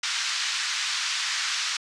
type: band-pass noise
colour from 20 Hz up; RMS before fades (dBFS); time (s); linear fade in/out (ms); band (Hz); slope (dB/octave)
white; -28; 0.03-1.77; 5; 1200 to 5900; 24
effects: resampled to 22050 Hz